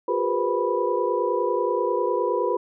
sine tone cluster, 358.1 / 407.2 / 479 / 509 / 984 Hz, F4 / G#4 / A#4 / C5 / B5, +43 / -34 / +47 / -48 / -7 cents, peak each -27 dBFS, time 0.08-2.57 s, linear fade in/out 5 ms, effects none

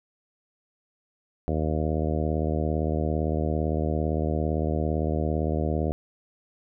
harmonic tone, 77.7 Hz, D#2, 2 cents flat, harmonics 1 / 2 / 3 / 4 / 5 / 6 / 7 / 8 / 9, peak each -27 / -30 / -32 / -33 / -34 / -35 / -35 / -36 / -37 dBFS, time 1.48-5.92 s, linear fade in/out 0 ms, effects none

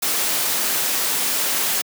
white noise, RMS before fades -21 dBFS, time 0.02-1.82 s, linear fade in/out 10 ms, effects high-pass 200 Hz 12 dB/octave

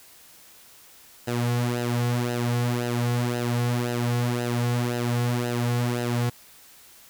sawtooth tone with flanger, 120.7 Hz, B2, 39 cents flat, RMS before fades -25 dBFS, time 1.27-6.3 s, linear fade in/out 10 ms, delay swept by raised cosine 0.87 to 3.27 ms, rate 1.9 Hz, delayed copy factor -0.7, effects white hiss -51 dBFS RMS until 7.09 s

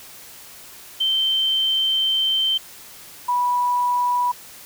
sine tone pair in turn, 3112 / 980.2 Hz, G7 / B5, -13 / -13 cents, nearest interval octave + minor sixth, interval 2000 cents, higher first, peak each -17 dBFS, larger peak neither, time 1-2.58 / 3.28-4.32 s, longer first, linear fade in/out 10 ms, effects white hiss -42 dBFS RMS until 4.65 s

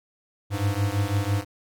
square beating tone pair, 98.2 / 104.2 Hz, G2 / G#2, +4 / +6 cents, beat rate 6 Hz, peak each -26 dBFS, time 0.5-1.45 s, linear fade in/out 50 ms, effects none

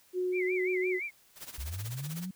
sine tone with pitch glide, 364.6 to 368.4 Hz, F#4 to F#4, -25 to -7 cents, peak -28 dBFS, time 0.13-1 s, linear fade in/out 50 ms, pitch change +18 cents, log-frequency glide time 0.3-0.53 s
sine tone with vibrato, 2186 Hz, C#7, 25 cents flat, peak -33 dBFS, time 0.32-1.11 s, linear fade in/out 50 ms, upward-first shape sine, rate 5.8 Hz, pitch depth 150 cents each way
white noise with tremolo, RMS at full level -42 dBFS, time 1.35-2.28 s, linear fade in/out 50 ms, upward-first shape sine, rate 16 Hz, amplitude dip 80%
sine linear sweep, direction up, 59.7 to 192.1 Hz, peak -35 dBFS, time 1.58-2.31 s, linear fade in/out 5 ms
effects white hiss -63 dBFS RMS until 2.35 s

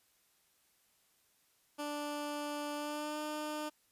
15% pulse tone with pitch glide, 293.7 to 302.7 Hz, D4 to D#4, 0 to -48 cents, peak -31 dBFS, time 1.78-3.7 s, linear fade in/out 20 ms, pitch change +52 cents, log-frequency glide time 2.75-3.2 s, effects white hiss -72 dBFS RMS until 3.91 s + resampled to 32000 Hz

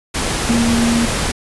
sine tone in noise, 233.1 Hz, A#3, in tune, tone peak -13 dBFS, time 0.49-1.06 s, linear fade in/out 10 ms, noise pink, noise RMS -19 dBFS, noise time 0.14-1.32 s, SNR +3 dB, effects resampled to 24000 Hz

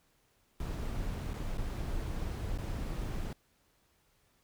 brown noise with dropouts, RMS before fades -36 dBFS, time 0.6-3.33 s, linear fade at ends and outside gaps 2 ms, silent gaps 1.335-1.339 / 1.574-1.58 / 2.577-2.585 s, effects pink hiss -71 dBFS RMS until 4.43 s

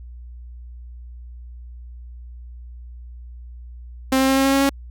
sawtooth tone with pitch steps, 263.8 / 265.8 / 267.8 / 269.8 / 271.8 / 273.9 / 276 Hz, C4 / C4 / C4 / C#4 / C#4 / C#4 / C#4, +14 / +27 / +40 / -47 / -34 / -21 / -7 cents, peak -11 dBFS, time 4.12-4.694 s, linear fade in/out 5 ms, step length 82 ms, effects added 60 Hz sine -35 dBFS peak until 4.9 s

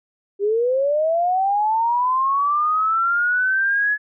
sine linear sweep, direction up, 392 to 1705 Hz, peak -16 dBFS, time 0.39-3.98 s, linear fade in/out 50 ms, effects none

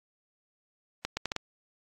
accelerating click train, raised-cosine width 0.2 ms, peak -13 dBFS, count 5, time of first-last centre 1.05-1.363 s, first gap 120 ms, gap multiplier 0.72, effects AAC 48 kbps

